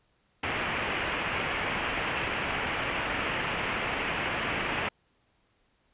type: low-pass noise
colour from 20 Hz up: white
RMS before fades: -31 dBFS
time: 0.43-4.89 s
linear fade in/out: 5 ms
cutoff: 2900 Hz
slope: 48 dB/octave
effects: pink hiss -70 dBFS RMS until 5.93 s + resampled to 8000 Hz